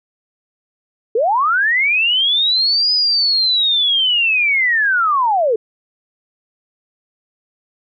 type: linear two-way sweep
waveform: sine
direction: up then down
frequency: 415.3 to 5020 to 415.3 Hz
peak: -12 dBFS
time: 1.15-5.56 s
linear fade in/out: 5 ms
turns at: 2.93 s
effects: none